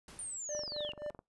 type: noise with exponential decay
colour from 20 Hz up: pink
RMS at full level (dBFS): -50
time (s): 0.08-0.73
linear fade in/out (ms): 2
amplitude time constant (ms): 140
type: linear sweep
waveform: sine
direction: down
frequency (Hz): 9200 to 2732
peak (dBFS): -39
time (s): 0.19-0.92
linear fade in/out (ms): 0
type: tone with tremolo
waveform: triangle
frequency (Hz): 594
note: D5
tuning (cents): +20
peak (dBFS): -34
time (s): 0.49-1.1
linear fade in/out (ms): 0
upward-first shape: sine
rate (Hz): 3.8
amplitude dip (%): 95
type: click train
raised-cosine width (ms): 1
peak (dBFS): -34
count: 16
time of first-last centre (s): 0.55-1.191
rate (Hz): 23.4
effects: noise-tail reverb RT60 0.2 s tail -25 dB re dry + resampled to 24000 Hz